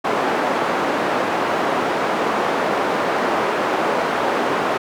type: band-pass noise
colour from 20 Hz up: white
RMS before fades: -20 dBFS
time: 0.04-4.78 s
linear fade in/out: 10 ms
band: 280 to 980 Hz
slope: 12 dB/octave
effects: none